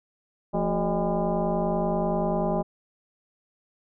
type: tone with frequency modulation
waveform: sine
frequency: 222.1 Hz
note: A3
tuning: 16 cents sharp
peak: -22 dBFS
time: 0.53-2.63 s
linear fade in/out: 20 ms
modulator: 197 Hz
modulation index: 3.3
effects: none